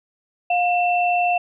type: tone pair together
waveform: sine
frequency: 710 / 2683 Hz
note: F5 / E7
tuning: +28 / +30 cents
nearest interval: octave + major seventh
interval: 2302 cents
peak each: -17 / -23 dBFS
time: 0.5-1.38 s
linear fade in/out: 5 ms
effects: none